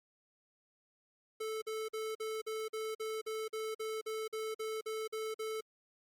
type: tone bursts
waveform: square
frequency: 438 Hz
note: A4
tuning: 8 cents flat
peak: -37 dBFS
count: 16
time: 1.4-5.61 s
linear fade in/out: 10 ms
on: 220 ms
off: 46 ms
effects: MP3 64 kbps